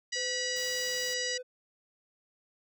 harmonic tone, 971 Hz, B5, 30 cents flat, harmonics 2 / 3 / 4 / 5 / 6 / 7 / 8, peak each -36 / -39 / -41 / -36 / -39 / -45 / -44 dBFS, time 0.12-1.38 s, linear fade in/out 10 ms
triangle tone with pitch glide, 507 to 503.5 Hz, B4 to B4, +45 to +33 cents, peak -36 dBFS, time 0.15-1.43 s, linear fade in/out 20 ms, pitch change -12 cents, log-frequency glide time 0.6-1.19 s
white noise, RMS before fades -47 dBFS, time 0.56-1.14 s, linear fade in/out 5 ms
effects none

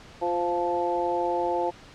harmonic tone with a mistuned harmonic, 174.61 Hz, F3, in tune, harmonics 2 / 3 / 4 / 5, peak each -29 / -29 / -30 / -28 dBFS, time 0.21-1.71 s, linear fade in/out 20 ms, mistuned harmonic 3, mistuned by -16 cents, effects pink hiss -48 dBFS RMS until 1.94 s + low-pass 5000 Hz 12 dB/octave

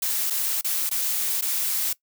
blue noise with dropouts, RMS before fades -25 dBFS, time 0.02-1.93 s, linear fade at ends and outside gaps 5 ms, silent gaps 0.301-0.305 / 0.612-0.644 / 0.893-0.911 / 1.411-1.421 s, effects noise-tail reverb RT60 0.1 s tail -20 dB re dry

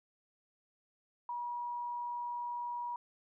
sine tone, 962 Hz, B5, 46 cents flat, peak -36 dBFS, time 1.29-2.96 s, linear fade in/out 2 ms, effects none

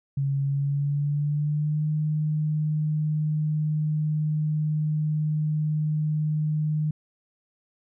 sine tone with pitch glide, 138.7 to 153.01 Hz, C#3 to D#3, +1 to -29 cents, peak -22 dBFS, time 0.17-6.91 s, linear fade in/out 5 ms, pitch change +170 cents, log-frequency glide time 0.41-1.88 s, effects none

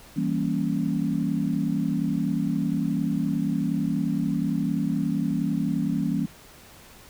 sine chord, E diminished seventh, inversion none, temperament equal, 164.81 / 196 / 233.1 / 277.2 Hz, E3 / G3 / Bb3 / Db4, 0 / 0 / 0 / 0 cents, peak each -28 dBFS, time 0.16-6.26 s, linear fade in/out 10 ms, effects pink hiss -49 dBFS RMS until 7.09 s

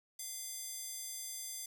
square tone with high-pass filter, 690 Hz, F5, 21 cents flat, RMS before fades -44 dBFS, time 0.19-1.66 s, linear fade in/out 5 ms, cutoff 6900 Hz, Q 1.2, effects 11-bit

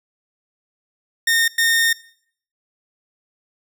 sawtooth tone bursts at uneven times, 1833 Hz, A#6, 30 cents flat, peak -11 dBFS, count 2, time 1.27-1.48 / 1.58-1.93 s, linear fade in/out 5 ms, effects noise-tail reverb RT60 0.6 s tail -21 dB re dry

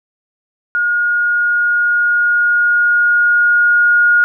sine tone with level ramp, 1433 Hz, F6, 44 cents sharp, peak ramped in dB -12 to -7 dBFS, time 0.75-4.24 s, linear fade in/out 0 ms, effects none

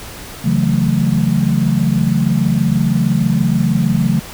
sine chord, F# minor seventh, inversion second, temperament equal, 138.59 / 164.81 / 185 / 220 Hz, C#3 / E3 / F#3 / A3, 0 / 0 / 0 / 0 cents, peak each -17 dBFS, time 0.44-4.2 s, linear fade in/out 10 ms, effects pink hiss -32 dBFS RMS until 4.33 s

